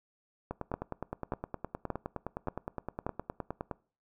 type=two click trains; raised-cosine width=1 ms; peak=-21 / -18 dBFS; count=32 / 5; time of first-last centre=0.51-3.712 / 0.74-3.066 s; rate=9.68 / 1.72 Hz; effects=noise-tail reverb RT60 0.4 s tail -22 dB re dry